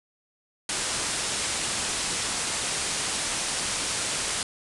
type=low-pass noise; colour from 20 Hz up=white; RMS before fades=-29 dBFS; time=0.69-4.43 s; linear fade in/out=2 ms; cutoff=10000 Hz; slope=96 dB/octave; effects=none